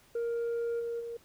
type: tone with level steps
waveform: sine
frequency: 467.7 Hz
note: A#4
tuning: 6 cents sharp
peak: -27 / -31 / -36 dBFS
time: 0.15-1.17 s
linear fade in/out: 5 ms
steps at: 0.79 / 0.99 s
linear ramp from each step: 20 ms
effects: tanh soft clip ceiling -29 dBFS + pink hiss -62 dBFS RMS until 1.24 s